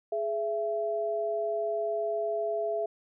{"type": "tone pair together", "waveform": "sine", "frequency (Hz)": [419.7, 668.1], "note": ["G#4", "E5"], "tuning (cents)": [18, 23], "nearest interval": "minor sixth", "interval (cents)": 805, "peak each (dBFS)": [-32, -29], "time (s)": [0.12, 2.86], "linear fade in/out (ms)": 5, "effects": []}